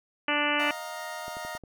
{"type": "harmonic tone", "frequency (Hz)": 293.7, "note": "D4", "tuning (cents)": 0, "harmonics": [1, 2, 3, 4, 5, 6, 7, 8, 9, 10], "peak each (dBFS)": [-33, -33, -33, -33, -33, -33, -33, -33, -33, -33], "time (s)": [0.28, 0.71], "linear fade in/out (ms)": 2}
{"type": "chord", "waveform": "25% pulse", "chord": "Eb suspended second", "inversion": "none", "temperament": "equal with one note detuned", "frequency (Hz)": [622.3, 706.2, 932.3], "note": ["Eb5", "F5", "Bb5"], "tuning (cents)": [0, 19, 0], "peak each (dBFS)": -36, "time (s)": [0.59, 1.58], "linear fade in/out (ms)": 10}
{"type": "clicks", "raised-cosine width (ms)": 2, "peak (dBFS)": -31, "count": 5, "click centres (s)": [1.281, 1.369, 1.45, 1.551, 1.637]}
{"effects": []}